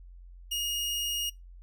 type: tone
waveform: sawtooth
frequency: 2863 Hz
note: F7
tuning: 42 cents sharp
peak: -26 dBFS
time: 0.51-1.3 s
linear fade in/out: 10 ms
effects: noise-tail reverb RT60 0.2 s tail -22 dB re dry + added 44 Hz sine -46 dBFS peak until 1.62 s